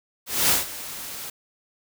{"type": "noise with ADSR envelope", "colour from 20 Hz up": "white", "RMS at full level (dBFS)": -18, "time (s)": [0.26, 1.3], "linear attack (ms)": 240, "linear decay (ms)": 150, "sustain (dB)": -17, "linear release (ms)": 4, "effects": []}